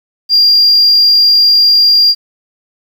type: tone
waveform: sine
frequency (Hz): 4785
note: D8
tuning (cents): +32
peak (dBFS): -3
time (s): 0.29-2.15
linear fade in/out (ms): 50
effects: tanh soft clip ceiling -1 dBFS + 7-bit